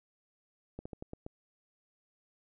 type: slowing click train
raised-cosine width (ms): 2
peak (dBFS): -28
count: 6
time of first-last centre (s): 0.79-1.264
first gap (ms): 65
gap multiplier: 1.19
effects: none